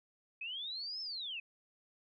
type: linear two-way sweep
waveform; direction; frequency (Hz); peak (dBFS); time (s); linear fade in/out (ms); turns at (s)
sine; up then down; 2489 to 5320 to 2489; -39; 0.41-1.4; 5; 1.01
effects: none